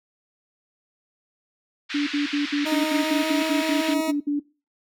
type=band-pass noise; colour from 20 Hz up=pink; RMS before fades=-32 dBFS; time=1.89-3.95 s; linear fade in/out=20 ms; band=1600 to 4200 Hz; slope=24 dB/octave
type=tone bursts; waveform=sine; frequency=289.9 Hz; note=D4; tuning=22 cents flat; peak=-20 dBFS; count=13; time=1.94-4.398 s; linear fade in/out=10 ms; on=130 ms; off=64 ms
type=tone with pitch glide; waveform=20% pulse; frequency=311.1 to 318 Hz; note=D#4 to D#4; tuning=0 to +38 cents; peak=-19 dBFS; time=2.65-4.12 s; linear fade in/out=20 ms; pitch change=+38 cents; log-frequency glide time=2.95-3.42 s
effects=noise-tail reverb RT60 0.3 s tail -20 dB re dry